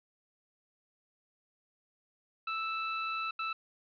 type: tone bursts at uneven times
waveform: 25% pulse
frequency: 1318.5 Hz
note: E6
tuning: in tune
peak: -29 dBFS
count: 2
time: 2.47-3.31 / 3.39-3.53 s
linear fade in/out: 5 ms
effects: resampled to 11025 Hz + 10-bit